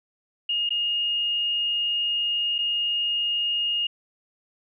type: tone with dropouts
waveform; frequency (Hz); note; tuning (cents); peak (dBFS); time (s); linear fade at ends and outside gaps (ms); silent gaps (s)
sine; 2849; F7; +34; -22; 0.49-3.87; 5; 0.692-0.705 / 2.583-2.587
effects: none